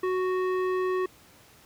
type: tone with low-pass filter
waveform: square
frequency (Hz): 370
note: F#4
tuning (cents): 0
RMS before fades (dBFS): -27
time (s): 0.03-1.06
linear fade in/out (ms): 5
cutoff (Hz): 1700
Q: 1.1
effects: pink hiss -55 dBFS RMS until 1.65 s + high-pass 60 Hz 12 dB/octave